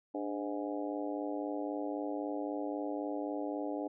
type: harmonic tone with a mistuned harmonic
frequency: 103.83 Hz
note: G#2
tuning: in tune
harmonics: 3 / 4 / 5 / 6 / 7 / 8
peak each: -37 / -43 / -42 / -43 / -45 / -46 dBFS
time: 0.14-3.88 s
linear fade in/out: 10 ms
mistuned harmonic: 3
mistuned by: -91 cents
effects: none